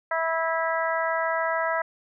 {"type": "harmonic tone", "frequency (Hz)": 326.8, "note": "E4", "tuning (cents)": -15, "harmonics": [2, 3, 4, 5, 6], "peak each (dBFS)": [-27, -29, -30, -31, -32], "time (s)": [0.11, 1.82], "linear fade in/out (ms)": 5, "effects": []}